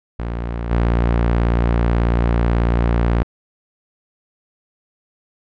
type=tone with level steps; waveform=sawtooth; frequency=58.27 Hz; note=A#1; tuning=in tune; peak=-18 / -10 dBFS; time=0.19-3.23 s; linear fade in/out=0 ms; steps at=0.7 s; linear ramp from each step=20 ms; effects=low-pass 2000 Hz 12 dB/octave